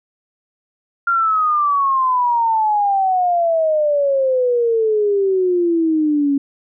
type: exponential sweep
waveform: sine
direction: down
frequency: 1396.9 to 276 Hz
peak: -13 dBFS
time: 1.07-6.38 s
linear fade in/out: 5 ms
effects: none